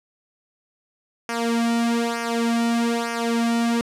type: tone with flanger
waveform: sawtooth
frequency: 233.1 Hz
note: A#3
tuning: in tune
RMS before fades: -22 dBFS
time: 1.29-3.81 s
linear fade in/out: 0 ms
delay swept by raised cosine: 0.25 to 2.45 ms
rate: 1.1 Hz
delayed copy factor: -0.8
effects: low-pass 10000 Hz 12 dB/octave